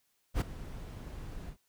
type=noise with ADSR envelope; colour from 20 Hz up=brown; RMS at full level=-25 dBFS; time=0.34-1.57 s; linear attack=71 ms; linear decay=11 ms; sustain=-18 dB; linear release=90 ms; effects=white hiss -75 dBFS RMS until 1.68 s